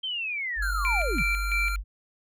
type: linear sweep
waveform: sine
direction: down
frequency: 3170 to 115.5 Hz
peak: -28 dBFS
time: 0.03-1.23 s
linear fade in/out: 10 ms
type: tone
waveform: sine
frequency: 49 Hz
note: G1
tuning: in tune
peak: -27 dBFS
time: 0.56-1.84 s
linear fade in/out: 50 ms
type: tone with pitch glide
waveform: square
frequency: 1396.9 to 1385.6 Hz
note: F6 to F6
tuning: 0 to -14 cents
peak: -32 dBFS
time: 0.62-1.76 s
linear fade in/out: 5 ms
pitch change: -14 cents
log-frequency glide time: 0.85-1.34 s
type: tone with tremolo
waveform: sine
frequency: 2346 Hz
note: D7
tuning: 2 cents flat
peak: -24 dBFS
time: 0.85-1.76 s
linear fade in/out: 0 ms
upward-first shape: square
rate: 3 Hz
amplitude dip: 70%
effects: none